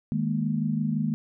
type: chord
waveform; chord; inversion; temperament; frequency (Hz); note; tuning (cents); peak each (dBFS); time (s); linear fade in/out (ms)
sine; D# suspended fourth; none; just; 155.56 / 207.4 / 233.3; D#3 / G#3 / A#3; 0 / -2 / +2; -28; 0.12-1.14; 0
effects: none